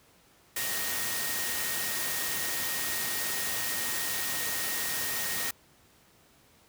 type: tone in noise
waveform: sine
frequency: 1864.7 Hz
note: A#6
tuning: in tune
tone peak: -38 dBFS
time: 0.56-5.51 s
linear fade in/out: 5 ms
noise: white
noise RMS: -32 dBFS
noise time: 0.56-5.51 s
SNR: -9 dB
effects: pink hiss -61 dBFS RMS until 6.68 s + high-pass 60 Hz 12 dB/octave